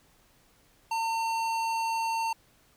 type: tone with tanh clipping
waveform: sine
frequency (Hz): 906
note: A#5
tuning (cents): -50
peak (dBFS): -29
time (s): 0.91-2.33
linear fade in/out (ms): 5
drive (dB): 18
effects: pink hiss -63 dBFS RMS until 2.76 s